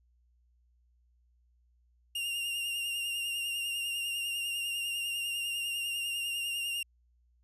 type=tone with vibrato; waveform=45% pulse; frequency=2800 Hz; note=F7; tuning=4 cents sharp; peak=-32 dBFS; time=2.15-6.83 s; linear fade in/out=5 ms; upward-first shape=triangle; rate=10 Hz; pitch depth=37 cents each way; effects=added 60 Hz sine -65 dBFS peak until 7.43 s + resampled to 32000 Hz